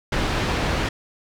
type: low-pass noise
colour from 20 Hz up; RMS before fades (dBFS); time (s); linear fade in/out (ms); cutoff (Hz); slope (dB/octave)
pink; -23; 0.12-0.89; 5; 3700; 12
effects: none